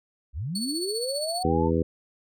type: linear sweep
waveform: sine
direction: up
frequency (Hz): 51.91 to 914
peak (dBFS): -28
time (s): 0.33-1.71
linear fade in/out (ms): 50
type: tone with tremolo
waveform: 30% pulse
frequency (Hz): 4434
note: C#8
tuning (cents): 0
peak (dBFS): -25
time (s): 0.55-1.43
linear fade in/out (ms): 5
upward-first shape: sine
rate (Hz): 15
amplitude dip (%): 60
type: harmonic tone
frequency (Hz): 82.1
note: E2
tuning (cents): -6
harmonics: 1 / 2 / 3 / 4 / 5 / 6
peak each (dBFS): -28 / -28 / -28 / -28 / -28 / -28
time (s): 1.44-1.83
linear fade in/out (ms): 10
effects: none